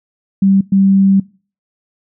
sine tone bursts at uneven times, 194.6 Hz, G3, 12 cents flat, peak -7 dBFS, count 2, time 0.42-0.61 / 0.72-1.2 s, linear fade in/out 5 ms, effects noise-tail reverb RT60 0.4 s tail -23 dB re dry

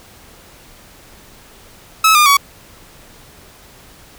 sawtooth tone with pitch steps, 1295 / 1208.3 / 1127.4 Hz, E6 / D6 / C#6, -31 / +49 / +29 cents, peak -4 dBFS, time 2.04-2.37 s, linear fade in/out 5 ms, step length 110 ms, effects pink hiss -43 dBFS RMS until 4.18 s

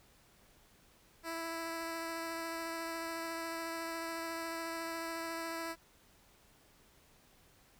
10% pulse tone with vibrato, 330.1 Hz, E4, 2 cents sharp, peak -30 dBFS, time 1.23-5.76 s, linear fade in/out 50 ms, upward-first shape triangle, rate 14 Hz, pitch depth 12 cents each way, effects pink hiss -65 dBFS RMS until 7.79 s

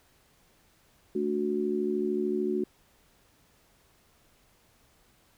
harmonic tone, 73.42 Hz, D2, in tune, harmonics 3 / 4 / 5, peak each -32 / -33 / -28 dBFS, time 1.15-2.64 s, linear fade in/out 5 ms, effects pink hiss -64 dBFS RMS until 5.37 s

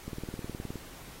click train, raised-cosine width 3 ms, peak -24 dBFS, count 14, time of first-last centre 0.08-0.757 s, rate 19.2 Hz, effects pink hiss -49 dBFS RMS until 1.2 s + AAC 48 kbps

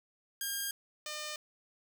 5% pulse tone pair in turn, 1614 / 604.6 Hz, G#6 / D#5, -50 / -50 cents, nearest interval octave + perfect fourth, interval 1700 cents, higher first, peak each -23 / -27 dBFS, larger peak first, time 0.41-0.71 / 1.06-1.36 s, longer neither, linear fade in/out 2 ms, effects none

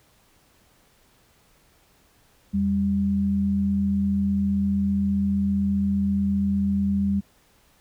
sine tone pair together, 83.2 / 198.32 Hz, E2 / G3, +17 / +20 cents, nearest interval octave + minor third, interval 1503 cents, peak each -29 / -20 dBFS, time 2.53-7.21 s, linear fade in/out 20 ms, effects pink hiss -60 dBFS RMS until 7.8 s

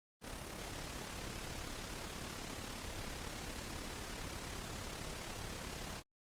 pink noise with amplitude modulation, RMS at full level -43 dBFS, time 0.21-6.03 s, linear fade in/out 50 ms, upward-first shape sine, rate 35 Hz, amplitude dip 45%, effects low-pass 10000 Hz 12 dB/octave + Opus 32 kbps

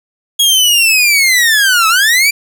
sawtooth linear two-way sweep, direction down then up, 3322 to 1276 to 2379 Hz, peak -4 dBFS, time 0.39-2.31 s, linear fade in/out 10 ms, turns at 1.88 s, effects none

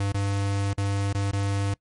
square tone with dropouts, 99.6 Hz, G2, 28 cents sharp, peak -24 dBFS, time 0-1.74 s, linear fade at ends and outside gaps 5 ms, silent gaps 0.122-0.143 / 0.734-0.778 / 1.129-1.147 / 1.313-1.33 s, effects noise-tail reverb RT60 0.1 s tail -22 dB re dry + MP3 48 kbps

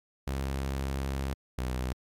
sawtooth tone pair in turn, 67.6 / 63.42 Hz, C#2 / B1, -43 / +47 cents, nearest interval minor second, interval 110 cents, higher first, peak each -26 dBFS, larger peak neither, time 0.27-1.34 / 1.58-1.93 s, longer first, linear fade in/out 5 ms, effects MP3 96 kbps

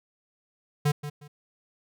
square tone with echo, 146.83 Hz, D3, in tune, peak -21 dBFS, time 0.85-0.92 s, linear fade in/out 10 ms, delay 180 ms, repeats 2, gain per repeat -12 dB, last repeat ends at 1.28 s, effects none

